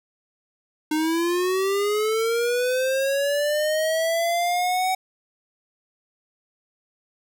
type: linear sweep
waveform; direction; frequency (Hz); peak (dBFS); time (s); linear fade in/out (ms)
square; up; 304.5 to 755; -21; 0.91-4.95; 5
effects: none